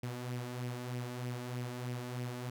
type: tone with flanger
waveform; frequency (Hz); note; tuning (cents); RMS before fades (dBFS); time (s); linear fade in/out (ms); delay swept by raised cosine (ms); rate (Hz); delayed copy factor
sawtooth; 123.47; B2; 0; -40; 0.03-2.5; 5; 0.36 to 3.46; 3.2; +0.5
effects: none